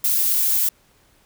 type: noise with high-pass filter sweep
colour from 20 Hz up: violet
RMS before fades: -19 dBFS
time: 0.04-0.69 s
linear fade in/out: 5 ms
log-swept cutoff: 470 to 800 Hz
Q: 1.1
effects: pink hiss -58 dBFS RMS until 1.25 s